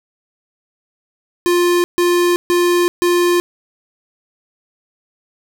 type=tone bursts; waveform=square; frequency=351 Hz; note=F4; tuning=9 cents sharp; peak=-12 dBFS; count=4; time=1.46-3.4 s; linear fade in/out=0 ms; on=380 ms; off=140 ms; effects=none